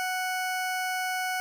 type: tone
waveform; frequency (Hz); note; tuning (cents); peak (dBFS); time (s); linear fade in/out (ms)
20% pulse; 740; F#5; 0; -23; 0-1.4; 0
effects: none